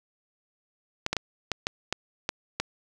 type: clicks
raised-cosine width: 0.2 ms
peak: -9 dBFS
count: 8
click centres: 1.064 / 1.13 / 1.167 / 1.517 / 1.669 / 1.926 / 2.291 / 2.6 s
effects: none